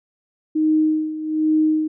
sine tone with tremolo, 311.1 Hz, D#4, in tune, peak -13 dBFS, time 0.55-1.88 s, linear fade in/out 10 ms, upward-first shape sine, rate 1.2 Hz, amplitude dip 75%, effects none

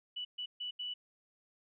sine tone bursts at uneven times, 2960 Hz, F#7, in tune, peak -37 dBFS, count 4, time 0.16-0.25 / 0.38-0.46 / 0.6-0.71 / 0.79-0.94 s, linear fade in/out 10 ms, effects none

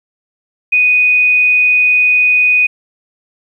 sine tone, 2486 Hz, D#7, 2 cents flat, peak -7 dBFS, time 0.72-2.67 s, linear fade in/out 10 ms, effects 8-bit

